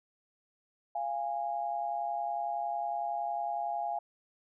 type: tone pair together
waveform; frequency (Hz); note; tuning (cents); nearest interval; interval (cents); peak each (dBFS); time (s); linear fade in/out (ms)
sine; 692.1 / 823; F5 / G#5; -16 / -16; minor third; 300; -34 / -34; 0.95-3.99; 5
effects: none